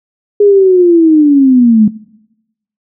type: linear sweep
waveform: sine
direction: down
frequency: 415.3 to 207.2 Hz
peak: -3 dBFS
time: 0.4-1.88 s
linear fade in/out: 5 ms
effects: noise-tail reverb RT60 0.9 s tail -21 dB re dry